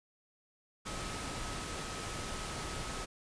sine tone in noise, 1279 Hz, D#6, 47 cents sharp, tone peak -48 dBFS, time 0.85-3.06 s, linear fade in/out 20 ms, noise pink, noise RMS -40 dBFS, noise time 0.85-3.06 s, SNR -11 dB, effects resampled to 22050 Hz

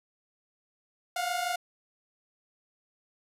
sawtooth tone pair together, 698.5 / 724.3 Hz, F5 / F#5, 0 / -37 cents, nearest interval minor second, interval 63 cents, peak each -28 dBFS, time 1.16-1.56 s, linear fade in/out 5 ms, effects resampled to 32000 Hz

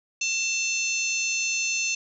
harmonic tone with a mistuned harmonic, 891 Hz, A5, 22 cents sharp, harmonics 3 / 4 / 5 / 6 / 7 / 8, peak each -26 / -39 / -34 / -37 / -29 / -39 dBFS, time 0.21-1.95 s, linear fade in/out 5 ms, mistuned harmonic 5, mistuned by -62 cents, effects none

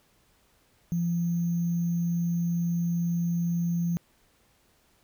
sine tone with sample-and-hold, 171.1 Hz, F3, 35 cents flat, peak -24 dBFS, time 0.92-3.97 s, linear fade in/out 0 ms, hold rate 6300 Hz, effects pink hiss -65 dBFS RMS until 5.03 s

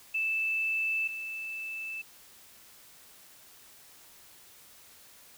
sine tone pair in turn, 2637 / 2637 Hz, E7 / E7, 0 / 0 cents, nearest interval unison, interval 0 cents, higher neither, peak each -27 / -35 dBFS, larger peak first, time 0.14-1.08 / 1.08-2.02 s, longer neither, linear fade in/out 10 ms, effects white hiss -55 dBFS RMS until 5.37 s

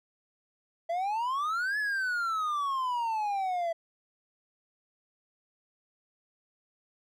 triangle exponential two-way sweep, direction up then down, 659.3 to 1730 to 659.3 Hz, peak -26 dBFS, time 0.89-3.73 s, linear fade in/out 10 ms, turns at 1.78 s, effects none

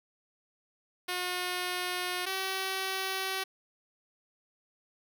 5% pulse tone pair in turn, 360 / 381.8 Hz, F#4 / G4, -47 / -46 cents, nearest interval minor second, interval 101 cents, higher second, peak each -20 dBFS, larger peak neither, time 1.08-2.26 / 2.26-3.44 s, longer neither, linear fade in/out 10 ms, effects none

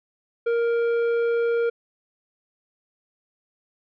sine tone with tanh clipping, 467.3 Hz, A#4, 4 cents sharp, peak -21 dBFS, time 0.46-1.7 s, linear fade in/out 10 ms, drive 9 dB, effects none

